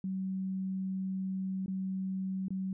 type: tone with dropouts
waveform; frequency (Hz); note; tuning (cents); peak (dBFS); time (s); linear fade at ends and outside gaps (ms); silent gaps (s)
sine; 189.7; F#3; +43; -32; 0.04-2.73; 2; 1.661-1.68 / 2.483-2.505
effects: none